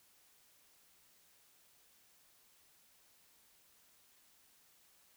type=silence; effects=white hiss -68 dBFS RMS until 5.16 s